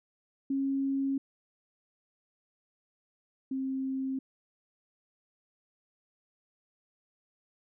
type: tone pair in turn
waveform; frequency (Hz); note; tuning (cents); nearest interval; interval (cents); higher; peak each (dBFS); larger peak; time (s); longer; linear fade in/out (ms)
sine; 272.6 / 265.6; C#4 / C4; -29 / +26; unison; 45; first; -27 / -30; first; 0.5-1.18 / 3.51-4.19; neither; 5
effects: none